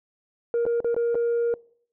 sine tone with dropouts, 470.1 Hz, A#4, 15 cents sharp, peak -18 dBFS, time 0.54-1.54 s, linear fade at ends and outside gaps 1 ms, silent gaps 0.654-0.664 / 0.804-0.845 / 0.945-0.964 / 1.146-1.153 s, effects noise-tail reverb RT60 0.6 s tail -25 dB re dry + tanh soft clip ceiling -19 dBFS

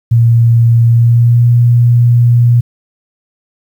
sine tone with pitch glide, 116.54 to 119.75 Hz, A#2 to A#2, 0 to +47 cents, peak -4 dBFS, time 0.11-2.61 s, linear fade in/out 10 ms, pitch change +47 cents, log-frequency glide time 0.87-1.47 s, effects 7-bit

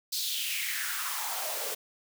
white noise with high-pass filter sweep, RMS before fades -33 dBFS, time 0.12-1.75 s, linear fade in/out 10 ms, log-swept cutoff 4500 to 440 Hz, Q 4.1, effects none

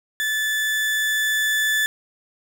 35% pulse tone with level ramp, 1743 Hz, A6, 17 cents flat, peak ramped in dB -19 to -16 dBFS, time 0.2-1.86 s, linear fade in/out 0 ms, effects none

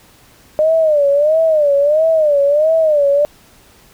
sine tone with vibrato, 604 Hz, D5, 48 cents sharp, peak -9 dBFS, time 0.59-3.25 s, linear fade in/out 0 ms, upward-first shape sine, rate 1.5 Hz, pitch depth 130 cents each way, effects pink hiss -47 dBFS RMS until 3.93 s

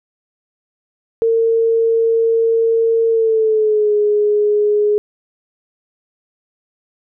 sine tone with pitch glide, 455.2 to 417.4 Hz, A#4 to G#4, -41 to +9 cents, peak -11 dBFS, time 1.22-4.98 s, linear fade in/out 0 ms, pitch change -150 cents, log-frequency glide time 3.09-3.94 s, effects none

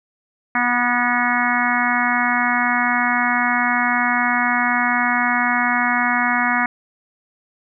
harmonic tone with a mistuned harmonic, 243.9 Hz, B3, 21 cents flat, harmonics 1 / 3 / 4 / 5 / 6 / 7 / 8 / 9, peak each -24 / -24 / -24 / -24 / -24 / -24 / -24 / -24 dBFS, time 0.55-6.66 s, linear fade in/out 2 ms, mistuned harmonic 8, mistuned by -31 cents, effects none

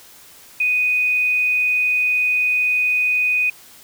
sine tone, 2489 Hz, D#7, in tune, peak -15 dBFS, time 0.6-3.5 s, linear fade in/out 5 ms, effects white hiss -45 dBFS RMS until 3.83 s

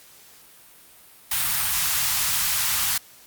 white band-stop noise, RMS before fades -23 dBFS, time 1.31-2.98 s, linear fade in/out 5 ms, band 160 to 840 Hz, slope 24 dB/octave, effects white hiss -50 dBFS RMS until 3.26 s + Opus 48 kbps

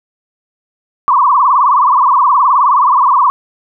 sine tone with vibrato, 1069 Hz, C6, 37 cents sharp, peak -6 dBFS, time 1.08-3.3 s, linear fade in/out 0 ms, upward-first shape triangle, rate 19 Hz, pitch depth 210 cents each way, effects none

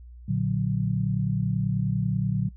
sine chord, Bb augmented, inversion none, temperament equal, 116.54 / 146.83 / 185 Hz, Bb2 / D3 / F#3, 0 / 0 / 0 cents, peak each -27 dBFS, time 0.28-2.49 s, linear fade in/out 10 ms, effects noise-tail reverb RT60 0.1 s tail -21 dB re dry + added 60 Hz sine -42 dBFS peak until 2.56 s

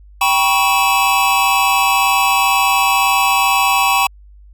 square tone cluster, 784 / 970 / 1112 / 2609 Hz, G5 / B5 / C#6 / E7, 0 / -31 / +5 / -18 cents, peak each -18 dBFS, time 0.21-4.07 s, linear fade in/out 5 ms, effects added 50 Hz sine -39 dBFS peak until 4.53 s

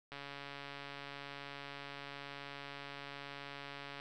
click train, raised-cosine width 0.3 ms, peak -30 dBFS, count 548, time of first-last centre 0.12-3.999 s, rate 141 Hz, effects none

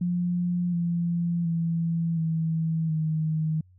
sine tone with pitch steps, 176.3 / 171.28 / 166.41 / 161.67 / 157.07 Hz, F3 / F3 / E3 / E3 / D#3, +17 / -33 / +17 / -33 / +17 cents, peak -23 dBFS, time 0.01-3.61 s, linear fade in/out 5 ms, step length 720 ms, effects added 91 Hz sine -53 dBFS peak until 3.78 s

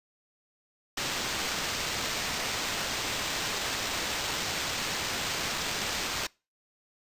blue noise with sample-and-hold, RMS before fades -32 dBFS, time 0.97-6.27 s, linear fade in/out 5 ms, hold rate 11025 Hz, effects noise-tail reverb RT60 0.3 s tail -25 dB re dry + resampled to 32000 Hz

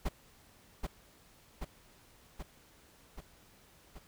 brown noise with echo, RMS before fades -32 dBFS, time 0.05-0.09 s, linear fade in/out 10 ms, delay 780 ms, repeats 5, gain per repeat -3 dB, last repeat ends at 3.99 s, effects pink hiss -62 dBFS RMS until 4.07 s

